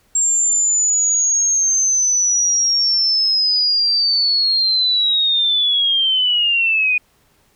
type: linear sweep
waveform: sine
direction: down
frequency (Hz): 7459 to 2456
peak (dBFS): -13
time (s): 0.15-6.98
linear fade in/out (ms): 5
effects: pink hiss -58 dBFS RMS until 7.55 s